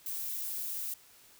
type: noise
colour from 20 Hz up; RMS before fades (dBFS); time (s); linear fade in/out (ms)
violet; -37; 0.06-0.94; 2
effects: white hiss -59 dBFS RMS until 1.39 s